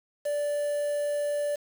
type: tone with quantisation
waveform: triangle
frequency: 584 Hz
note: D5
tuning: 10 cents flat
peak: -24 dBFS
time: 0.25-1.56 s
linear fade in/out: 10 ms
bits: 7
effects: none